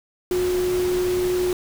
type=tone in noise; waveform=sine; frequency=362.3 Hz; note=F#4; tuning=36 cents flat; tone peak=-19 dBFS; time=0.31-1.53 s; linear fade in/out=2 ms; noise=pink; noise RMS=-32 dBFS; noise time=0.31-1.53 s; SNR=+10 dB; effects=none